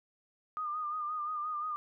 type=tone with vibrato; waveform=sine; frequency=1219 Hz; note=D#6; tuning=36 cents flat; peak=-33 dBFS; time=0.57-1.76 s; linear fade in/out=0 ms; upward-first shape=sine; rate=5.7 Hz; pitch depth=48 cents each way; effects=none